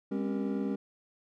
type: tone cluster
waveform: triangle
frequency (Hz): 202.5 / 252.2 / 272 / 389.8 / 471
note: G#3 / B3 / C#4 / G4 / A#4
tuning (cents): -43 / +36 / -33 / -10 / +18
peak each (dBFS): -31 / -39 / -32 / -37 / -39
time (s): 0.11-0.76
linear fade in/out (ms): 10
effects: none